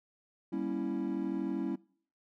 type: chord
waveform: triangle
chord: G diminished seventh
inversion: none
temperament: equal with one note detuned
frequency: 196 / 237.2 / 277.2 / 329.6 Hz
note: G3 / Bb3 / Db4 / Fb4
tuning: 0 / +30 / 0 / 0 cents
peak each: -36 / -37 / -34 / -34 dBFS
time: 0.52-1.76 s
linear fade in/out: 10 ms
effects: noise-tail reverb RT60 0.5 s tail -22 dB re dry + tanh soft clip ceiling -21 dBFS